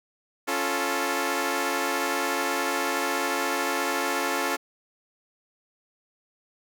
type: chord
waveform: 10% pulse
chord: Db augmented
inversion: none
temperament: equal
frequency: 277.2 / 349.2 / 440 Hz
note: Db4 / F4 / A4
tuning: 0 / 0 / 0 cents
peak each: -21 dBFS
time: 0.47-4.57 s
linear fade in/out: 20 ms
effects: none